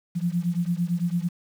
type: beating tone pair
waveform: sine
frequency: 169.8 / 178.7 Hz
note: F3 / F3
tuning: -48 / +40 cents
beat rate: 8.9 Hz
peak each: -25 / -26 dBFS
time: 0.15-1.29 s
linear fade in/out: 20 ms
effects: 8-bit